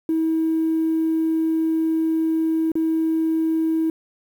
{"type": "tone with dropouts", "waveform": "triangle", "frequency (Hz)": 321.8, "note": "E4", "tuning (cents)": -42, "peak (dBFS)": -14, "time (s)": [0.09, 3.9], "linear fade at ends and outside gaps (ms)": 2, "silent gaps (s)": [2.718, 2.754], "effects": ["tanh soft clip ceiling -15 dBFS", "8-bit"]}